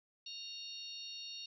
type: harmonic tone with a mistuned harmonic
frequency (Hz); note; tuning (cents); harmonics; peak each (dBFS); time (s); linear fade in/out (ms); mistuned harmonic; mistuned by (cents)
932.3; A#5; 0; 3 / 4 / 5 / 6; -50 / -49 / -48 / -53; 0.26-1.46; 5; 5; -100
effects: none